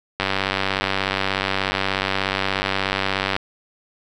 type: click train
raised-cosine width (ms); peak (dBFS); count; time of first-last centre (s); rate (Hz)
0.3; -4; 307; 0.2-3.364; 96.7
effects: none